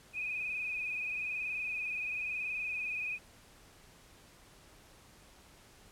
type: tone with frequency modulation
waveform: sine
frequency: 2489 Hz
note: D#7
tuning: in tune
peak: -34 dBFS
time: 0.13-3.19 s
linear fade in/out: 50 ms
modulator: 21 Hz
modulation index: 3.2
effects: pink hiss -59 dBFS RMS until 5.91 s + low-pass 12000 Hz 12 dB/octave